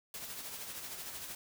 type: noise with tremolo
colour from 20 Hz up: white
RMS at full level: -42 dBFS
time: 0.14-1.35 s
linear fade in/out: 2 ms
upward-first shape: triangle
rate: 13 Hz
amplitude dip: 50%
effects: none